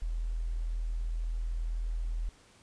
sine tone, 40.97 Hz, E1, 10 cents flat, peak -30 dBFS, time 0.02-2.29 s, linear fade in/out 0 ms, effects pink hiss -60 dBFS RMS until 2.62 s + resampled to 22050 Hz

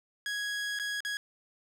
sawtooth tone with dropouts, 1661.2 Hz, G#6, in tune, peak -28 dBFS, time 0.26-1.17 s, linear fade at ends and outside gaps 1 ms, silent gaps 0.789-0.797 / 1.005-1.049 s, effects low-pass 8000 Hz 12 dB/octave + 9-bit

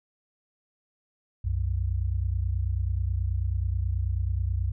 sine tone pair together, 63.5 / 92.78 Hz, B1 / F#2, +49 / +5 cents, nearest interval perfect fifth, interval 656 cents, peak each -27 dBFS, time 1.44-4.72 s, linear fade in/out 10 ms, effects none

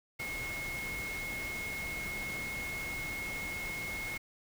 sine tone in noise, 2167 Hz, C#7, 40 cents flat, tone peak -37 dBFS, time 0.19-4.18 s, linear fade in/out 10 ms, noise pink, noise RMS -43 dBFS, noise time 0.19-4.18 s, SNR +3 dB, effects none

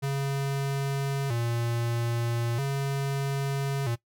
square tone with vibrato, 127.5 Hz, C3, 44 cents flat, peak -27 dBFS, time 0.02-3.96 s, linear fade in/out 20 ms, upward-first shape square, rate 0.39 Hz, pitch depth 140 cents each way, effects noise-tail reverb RT60 0.1 s tail -18 dB re dry

